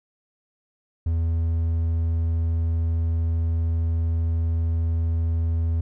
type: tone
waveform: triangle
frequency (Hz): 82.41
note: E2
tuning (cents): 0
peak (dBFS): -18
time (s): 1.06-5.81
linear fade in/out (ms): 5
effects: none